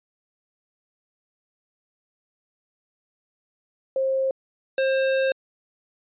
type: tone pair in turn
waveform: sine / square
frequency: 532 / 532 Hz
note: C5 / C5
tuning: +29 / +29 cents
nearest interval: unison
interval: 0 cents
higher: neither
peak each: -20 / -20 dBFS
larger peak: neither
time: 3.96-4.31 / 4.78-5.32 s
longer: second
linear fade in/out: 2 ms
effects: resampled to 8000 Hz

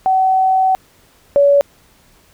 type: tone pair in turn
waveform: sine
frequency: 757 / 567.1 Hz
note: F#5 / C#5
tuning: +39 / +39 cents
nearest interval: perfect fourth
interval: 500 cents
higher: first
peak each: -10 / -7 dBFS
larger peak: second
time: 0.06-0.75 / 1.36-1.61 s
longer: first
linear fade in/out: 0 ms
effects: pink hiss -51 dBFS RMS until 2.33 s

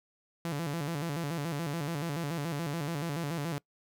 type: tone with vibrato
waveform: sawtooth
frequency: 155.56 Hz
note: D#3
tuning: in tune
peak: -28 dBFS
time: 0.45-3.58 s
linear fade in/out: 0 ms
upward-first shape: square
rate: 7 Hz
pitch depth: 140 cents each way
effects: noise-tail reverb RT60 0.1 s tail -23 dB re dry

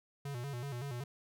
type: tone with vibrato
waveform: square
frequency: 130.81 Hz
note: C3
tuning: in tune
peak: -39 dBFS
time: 0.25-1.04 s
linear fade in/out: 5 ms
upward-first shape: square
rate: 5.3 Hz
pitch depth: 130 cents each way
effects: none

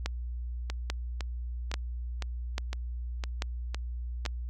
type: two click trains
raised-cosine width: 0.2 ms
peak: -18 / -14 dBFS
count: 8 / 6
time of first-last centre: 0.7-4.253 / 0.06-4.262 s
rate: 1.97 / 1.19 Hz
effects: added 60 Hz sine -33 dBFS peak until 4.49 s

